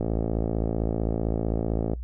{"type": "click train", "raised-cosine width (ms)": 2, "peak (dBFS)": -13, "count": 108, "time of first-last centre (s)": [0.01, 1.934], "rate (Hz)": 55.6, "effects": ["noise-tail reverb RT60 0.1 s tail -20 dB re dry", "added 60 Hz sine -31 dBFS peak until 2.03 s"]}